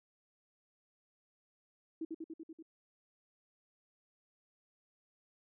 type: tone with echo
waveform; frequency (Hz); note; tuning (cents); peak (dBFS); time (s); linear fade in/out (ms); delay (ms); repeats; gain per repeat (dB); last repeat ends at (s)
sine; 323.1; E4; -35; -36; 2.01-2.05; 5; 96; 6; -2; 2.626
effects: none